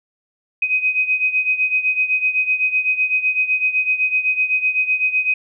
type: beating tone pair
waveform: sine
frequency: 2512 / 2519.9 Hz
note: D#7 / D#7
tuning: +16 / +21 cents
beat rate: 7.9 Hz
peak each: -17 / -21 dBFS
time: 0.62-5.34 s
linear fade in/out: 5 ms
effects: none